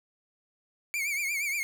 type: tone with vibrato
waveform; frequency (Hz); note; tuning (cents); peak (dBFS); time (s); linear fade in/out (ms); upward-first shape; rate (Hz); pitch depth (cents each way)
45% pulse; 2272; C#7; +42; -28; 0.94-1.63; 0; triangle; 8.5; 120
effects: none